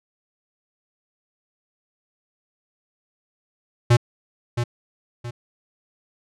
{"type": "tone with echo", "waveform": "square", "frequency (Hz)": 119.8, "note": "A#2", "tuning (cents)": 48, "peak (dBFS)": -12, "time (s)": [3.9, 3.97], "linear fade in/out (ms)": 10, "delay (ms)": 670, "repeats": 2, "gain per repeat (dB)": -9, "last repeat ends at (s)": 5.31, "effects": ["low-pass 8000 Hz 12 dB/octave"]}